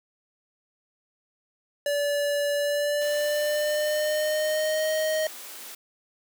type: tone with pitch glide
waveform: square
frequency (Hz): 577 to 625.6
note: D5 to D#5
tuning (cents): -31 to +9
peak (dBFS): -24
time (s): 1.86-5.27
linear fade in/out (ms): 2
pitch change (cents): +140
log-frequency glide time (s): 2.55-4.89
type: high-pass noise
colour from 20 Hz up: white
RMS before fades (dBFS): -41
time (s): 3.01-5.75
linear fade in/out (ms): 5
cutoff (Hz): 250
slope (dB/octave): 24
effects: none